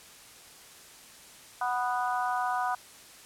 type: harmonic tone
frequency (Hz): 246.9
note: B3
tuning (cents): 0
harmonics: 3 / 4 / 5 / 6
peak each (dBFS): -30 / -32 / -34 / -36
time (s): 1.61-2.75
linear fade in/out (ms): 5
effects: white hiss -51 dBFS RMS until 3.25 s + low-pass 11000 Hz 12 dB/octave

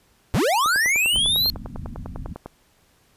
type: linear sweep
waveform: square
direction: up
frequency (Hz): 69.7 to 4300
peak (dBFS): -18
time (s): 0.34-1.5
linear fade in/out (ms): 0
type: click train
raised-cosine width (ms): 1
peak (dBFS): -19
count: 19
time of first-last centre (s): 0.66-2.46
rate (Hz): 10
type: low-pass noise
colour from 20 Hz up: pink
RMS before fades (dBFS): -34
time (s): 1.12-2.35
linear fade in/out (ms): 20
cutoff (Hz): 260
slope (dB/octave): 48
effects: pink hiss -60 dBFS RMS until 3.16 s + resampled to 32000 Hz

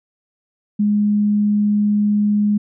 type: tone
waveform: sine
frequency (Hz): 207.7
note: G#3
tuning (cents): 0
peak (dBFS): -13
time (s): 0.79-2.58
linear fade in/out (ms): 10
effects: none

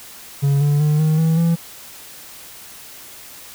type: tone with pitch steps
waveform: triangle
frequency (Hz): 140.3 / 145.33 / 150.54 / 155.94 / 161.54 / 167.33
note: C#3 / D3 / D3 / D#3 / E3 / E3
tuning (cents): +21 / -18 / +43 / +4 / -35 / +26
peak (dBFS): -11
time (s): 0.42-1.56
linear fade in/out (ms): 20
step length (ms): 190
effects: white hiss -39 dBFS RMS until 3.54 s

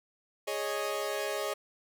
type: chord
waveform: sawtooth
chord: Ab suspended fourth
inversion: none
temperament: equal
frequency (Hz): 415.3 / 554.4 / 622.3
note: Ab4 / Db5 / Eb5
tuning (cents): 0 / 0 / 0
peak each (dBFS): -32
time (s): 0.47-1.54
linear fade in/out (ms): 10
effects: none

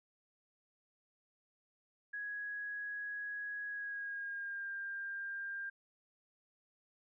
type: tone with pitch glide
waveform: sine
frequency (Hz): 1665 to 1597.2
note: G#6 to G6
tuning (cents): +4 to +32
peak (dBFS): -39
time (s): 2.13-5.7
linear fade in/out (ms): 10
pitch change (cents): -72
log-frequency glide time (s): 3.67-4.7
effects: none

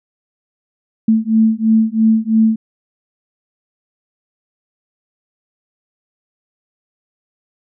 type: beating tone pair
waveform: sine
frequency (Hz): 220 / 223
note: A3 / A3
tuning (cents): 0 / +23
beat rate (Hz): 3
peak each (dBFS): -13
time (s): 1.08-2.56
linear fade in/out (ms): 5
effects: none

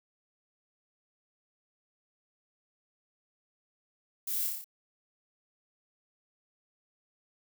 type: noise with echo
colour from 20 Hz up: violet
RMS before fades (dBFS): -35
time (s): 4.27-4.47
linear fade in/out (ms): 5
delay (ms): 29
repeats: 6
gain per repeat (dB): -2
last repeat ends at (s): 4.644
effects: none

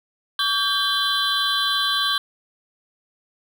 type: tone cluster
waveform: triangle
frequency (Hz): 1140 / 1583 / 3140 / 3443 / 3999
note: C#6 / G6 / G7 / A7 / B7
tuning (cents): +48 / +17 / +2 / -38 / +21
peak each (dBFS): -24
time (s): 0.39-2.18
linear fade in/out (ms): 2
effects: none

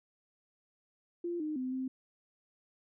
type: tone with pitch steps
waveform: sine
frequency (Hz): 345.9 / 306.4 / 256.6 / 260.4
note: F4 / D#4 / C4 / C4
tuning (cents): -17 / -27 / -34 / -8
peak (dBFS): -33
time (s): 1.24-1.88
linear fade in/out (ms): 5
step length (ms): 160
effects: none

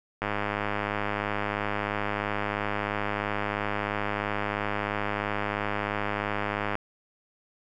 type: click train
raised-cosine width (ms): 0.5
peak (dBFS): -13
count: 674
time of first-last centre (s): 0.22-6.754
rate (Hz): 103
effects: none

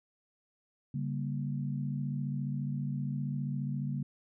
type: chord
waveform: sine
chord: G diminished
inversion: second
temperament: just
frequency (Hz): 141.12 / 196 / 235.2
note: Db3 / G3 / Bb3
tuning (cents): +31 / 0 / +16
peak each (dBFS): -33 / -39 / -39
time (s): 0.94-4.03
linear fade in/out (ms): 5
effects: none

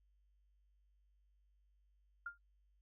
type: tone with exponential decay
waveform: sine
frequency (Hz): 1403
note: F6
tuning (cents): +8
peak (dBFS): -38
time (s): 2.26-2.38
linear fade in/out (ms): 5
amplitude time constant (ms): 26
effects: noise-tail reverb RT60 0.1 s tail -24 dB re dry + added 50 Hz sine -70 dBFS peak until 2.81 s

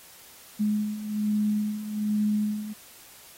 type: beating tone pair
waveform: sine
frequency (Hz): 209.8 / 211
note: G#3 / G#3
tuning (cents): +18 / +28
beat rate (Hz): 1.2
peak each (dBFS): -30 / -25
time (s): 0.59-2.74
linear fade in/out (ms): 20
effects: white hiss -50 dBFS RMS until 3.37 s + AAC 48 kbps

